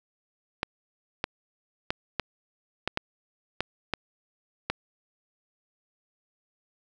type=clicks; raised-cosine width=0.3 ms; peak=-10 dBFS; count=9; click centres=0.631 / 1.241 / 1.905 / 2.197 / 2.876 / 2.974 / 3.606 / 3.937 / 4.7 s; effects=none